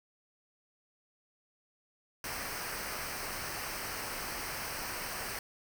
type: noise with comb filter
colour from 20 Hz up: pink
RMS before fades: -39 dBFS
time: 2.24-5.39 s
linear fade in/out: 2 ms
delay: 0.28 ms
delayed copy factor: -0.65
effects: none